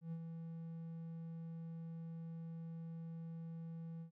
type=tone with ADSR envelope; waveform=triangle; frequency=164.81 Hz; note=E3; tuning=in tune; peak=-38 dBFS; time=0.01-4.11 s; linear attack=110 ms; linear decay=63 ms; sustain=-5 dB; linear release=98 ms; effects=none